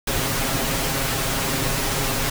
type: noise with comb filter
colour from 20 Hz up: pink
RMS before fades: -23 dBFS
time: 0.07-2.3 s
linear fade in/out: 5 ms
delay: 7.4 ms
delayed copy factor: +0.75
effects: none